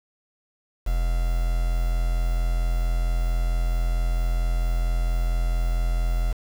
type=tone with quantisation; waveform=triangle; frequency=42.22 Hz; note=E1; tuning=42 cents sharp; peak=-18 dBFS; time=0.86-6.33 s; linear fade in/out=10 ms; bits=6; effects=none